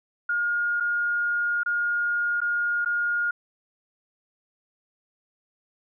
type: tone with dropouts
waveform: sine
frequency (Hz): 1424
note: F6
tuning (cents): +33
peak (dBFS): -22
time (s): 0.29-3.31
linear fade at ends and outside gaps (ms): 5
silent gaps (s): 0.801-0.805 / 1.634-1.66 / 2.405-2.415 / 2.848-2.858
effects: none